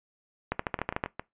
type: two click trains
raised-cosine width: 0.5 ms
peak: -12 / -18 dBFS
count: 8 / 4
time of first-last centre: 0.52-1.039 / 0.79-1.195 s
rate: 13.5 / 7.4 Hz
effects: noise-tail reverb RT60 0.2 s tail -22 dB re dry + resampled to 8000 Hz